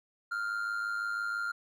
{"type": "tone with amplitude modulation", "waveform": "triangle", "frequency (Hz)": 1396.9, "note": "F6", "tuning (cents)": 0, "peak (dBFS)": -27, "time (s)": [0.31, 1.52], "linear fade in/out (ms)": 10, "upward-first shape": "sine", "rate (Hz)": 106, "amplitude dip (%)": 55, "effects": []}